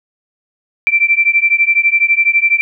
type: beating tone pair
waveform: sine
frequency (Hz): 2339 / 2351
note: D7 / D7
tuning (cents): -8 / +1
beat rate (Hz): 12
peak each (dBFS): -12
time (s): 0.87-2.61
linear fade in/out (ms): 0
effects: none